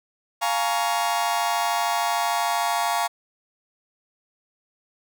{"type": "chord", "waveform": "40% pulse", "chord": "Bb minor seventh", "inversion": "second", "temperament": "just", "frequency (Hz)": [699.2, 839.1, 932.3, 1118.8], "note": ["F5", "Ab5", "Bb5", "Db6"], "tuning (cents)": [2, 18, 0, 16], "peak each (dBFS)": [-25, -27, -26, -28], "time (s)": [0.41, 3.08], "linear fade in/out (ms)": 20, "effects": []}